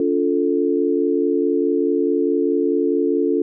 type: chord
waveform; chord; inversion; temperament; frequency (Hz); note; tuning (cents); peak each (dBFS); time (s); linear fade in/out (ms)
sine; Db augmented; none; equal with one note detuned; 284.5 / 349.2 / 440; Db4 / F4 / A4; +45 / 0 / 0; -20; 0-3.42; 2
effects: none